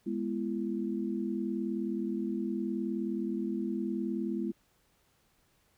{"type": "chord", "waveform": "sine", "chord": "E major", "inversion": "first", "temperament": "equal with one note detuned", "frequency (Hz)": [207.7, 246.9, 336.9], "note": ["G#3", "B3", "E4"], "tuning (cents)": [0, 0, 38], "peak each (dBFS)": [-34, -36, -35], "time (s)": [0.06, 4.52], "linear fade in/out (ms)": 10, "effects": ["pink hiss -70 dBFS RMS until 5.77 s"]}